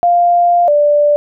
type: tone pair in turn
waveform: sine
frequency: 698.5 / 587.4 Hz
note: F5 / D5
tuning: 0 / 0 cents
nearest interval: minor third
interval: 300 cents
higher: first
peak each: -7 dBFS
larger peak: neither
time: 0.03-0.68 / 0.68-1.16 s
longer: first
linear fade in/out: 0 ms
effects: none